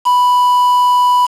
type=tone with quantisation; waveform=triangle; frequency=987.8 Hz; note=B5; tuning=in tune; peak=-6 dBFS; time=0.05-1.27 s; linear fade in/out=20 ms; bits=4; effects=low-pass 9000 Hz 12 dB/octave